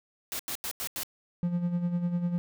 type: noise bursts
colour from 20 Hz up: white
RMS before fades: -34 dBFS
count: 5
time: 0.32-1.033 s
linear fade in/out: 0 ms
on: 73 ms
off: 87 ms
type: tone with tremolo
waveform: triangle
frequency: 174.61 Hz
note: F3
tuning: in tune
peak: -22 dBFS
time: 1.43-2.38 s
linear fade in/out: 0 ms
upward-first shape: sine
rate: 10 Hz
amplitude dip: 60%
effects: none